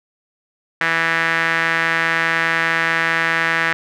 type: tone with band-pass filter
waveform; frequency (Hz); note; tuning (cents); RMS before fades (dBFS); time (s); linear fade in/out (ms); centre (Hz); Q
sawtooth; 164.81; E3; 0; -18; 0.81-3.73; 0; 1800; 3.5
effects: none